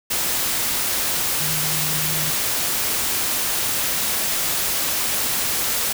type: tone in noise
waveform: sine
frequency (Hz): 154.1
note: D#3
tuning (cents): -16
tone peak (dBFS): -29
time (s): 1.4-2.31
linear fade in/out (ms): 10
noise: white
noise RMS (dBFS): -22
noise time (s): 0.1-5.93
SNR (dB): -10
effects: none

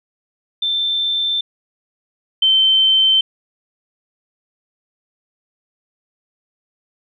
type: tone pair in turn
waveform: sine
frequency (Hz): 3556 / 3096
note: A7 / G7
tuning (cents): +18 / -22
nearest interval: major second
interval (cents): 240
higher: first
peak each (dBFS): -16 / -10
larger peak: second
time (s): 0.62-1.41 / 2.42-3.21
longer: neither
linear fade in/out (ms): 5
effects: none

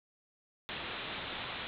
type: low-pass noise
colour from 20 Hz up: white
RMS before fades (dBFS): -41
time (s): 0.69-1.67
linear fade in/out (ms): 0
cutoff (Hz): 3900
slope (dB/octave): 96
effects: none

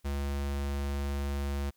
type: tone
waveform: square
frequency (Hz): 70.3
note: C#2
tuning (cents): +25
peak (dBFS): -31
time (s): 0.04-1.71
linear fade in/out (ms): 20
effects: white hiss -72 dBFS RMS until 1.76 s

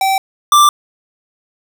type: tone pair in turn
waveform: square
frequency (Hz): 773 / 1178.4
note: G5 / D6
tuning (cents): -24 / +6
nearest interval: perfect fifth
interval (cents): 730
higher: second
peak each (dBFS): -12 / -6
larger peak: second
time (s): 0.01-0.18 / 0.52-0.69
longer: neither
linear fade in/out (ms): 2
effects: none

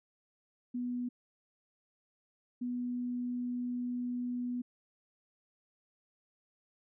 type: tone bursts at uneven times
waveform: sine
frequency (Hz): 245.6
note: B3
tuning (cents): -9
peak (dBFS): -33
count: 2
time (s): 0.74-1.09 / 2.61-4.62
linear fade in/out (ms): 10
effects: none

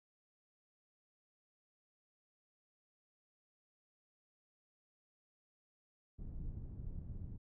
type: low-pass noise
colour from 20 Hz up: pink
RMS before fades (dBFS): -45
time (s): 6.18-7.38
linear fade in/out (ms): 20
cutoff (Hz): 140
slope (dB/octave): 12
effects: none

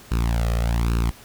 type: tone with flanger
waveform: sawtooth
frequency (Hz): 57.6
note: A#1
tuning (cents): -20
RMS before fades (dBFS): -21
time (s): 0.11-1.11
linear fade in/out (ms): 10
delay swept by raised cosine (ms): 0.74 to 1.61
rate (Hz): 1.2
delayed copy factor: +1
effects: pink hiss -46 dBFS RMS until 1.24 s

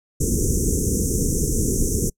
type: band-stop noise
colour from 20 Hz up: pink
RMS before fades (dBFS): -20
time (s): 0.2-2.1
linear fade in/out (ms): 10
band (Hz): 480 to 5800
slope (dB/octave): 96
effects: noise-tail reverb RT60 0.1 s tail -26 dB re dry + low-pass 10000 Hz 12 dB/octave

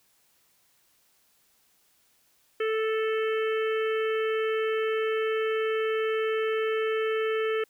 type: harmonic tone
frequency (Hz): 439.7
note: A4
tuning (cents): -1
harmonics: 1 / 3 / 4 / 5 / 6 / 7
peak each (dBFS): -25 / -35 / -37 / -39 / -41 / -42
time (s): 2.6-7.64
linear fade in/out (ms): 5
effects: white hiss -66 dBFS RMS until 7.69 s

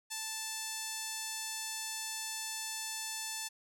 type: tone with band-pass filter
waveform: sawtooth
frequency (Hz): 880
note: A5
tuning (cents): 0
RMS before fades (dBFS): -40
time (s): 0.1-3.49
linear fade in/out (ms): 20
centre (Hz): 7600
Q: 1.1
effects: none

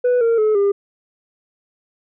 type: tone with pitch steps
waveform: sine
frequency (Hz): 493.9 / 460.8 / 430 / 401.2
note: B4 / A#4 / A4 / G4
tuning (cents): 0 / -20 / -40 / +40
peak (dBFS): -10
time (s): 0.04-0.72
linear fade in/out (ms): 10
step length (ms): 170
effects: tanh soft clip ceiling -12 dBFS

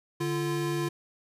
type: tone pair together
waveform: square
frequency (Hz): 146.53 / 344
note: D3 / F4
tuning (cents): -4 / -26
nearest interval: octave + minor third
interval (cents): 1478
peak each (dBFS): -32 / -30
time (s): 0.2-0.89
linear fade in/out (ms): 10
effects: resampled to 32000 Hz

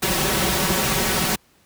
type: noise with comb filter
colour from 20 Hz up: pink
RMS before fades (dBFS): -20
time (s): 0.02-1.36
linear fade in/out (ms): 10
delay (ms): 5.3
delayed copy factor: +0.85
effects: pink hiss -58 dBFS RMS until 1.65 s + high-pass 60 Hz 12 dB/octave

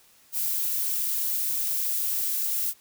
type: noise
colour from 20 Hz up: violet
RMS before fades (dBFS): -27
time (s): 0.32-2.74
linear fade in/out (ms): 50
effects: white hiss -58 dBFS RMS until 2.8 s

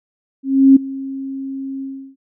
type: tone with ADSR envelope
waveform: sine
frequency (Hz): 270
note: C#4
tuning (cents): -45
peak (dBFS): -3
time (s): 0.43-2.16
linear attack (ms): 330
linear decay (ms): 10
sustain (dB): -20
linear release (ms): 340
effects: none

